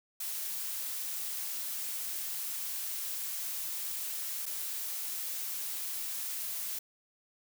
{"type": "noise with dropouts", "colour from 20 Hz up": "blue", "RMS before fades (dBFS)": -37, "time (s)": [0.2, 6.79], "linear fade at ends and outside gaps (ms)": 5, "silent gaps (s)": [4.457, 4.462], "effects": []}